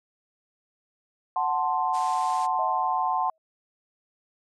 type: chord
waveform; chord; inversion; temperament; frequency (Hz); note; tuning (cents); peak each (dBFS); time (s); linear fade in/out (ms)
sine; F# diminished; none; equal; 740 / 880 / 1046.5; F#5 / A5 / C6; 0 / 0 / 0; -27; 1.36-3.3; 2
type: band-pass noise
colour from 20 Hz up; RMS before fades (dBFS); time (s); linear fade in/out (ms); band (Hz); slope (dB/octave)
white; -45; 1.93-2.47; 20; 1100 to 9400; 48
type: tone with exponential decay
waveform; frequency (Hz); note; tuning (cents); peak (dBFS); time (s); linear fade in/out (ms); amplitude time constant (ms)
sine; 640; D#5; +49; -29; 2.59-3.38; 1; 170
effects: none